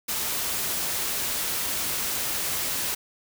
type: noise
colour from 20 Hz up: white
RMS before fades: -28 dBFS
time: 0.08-2.95 s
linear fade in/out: 10 ms
effects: none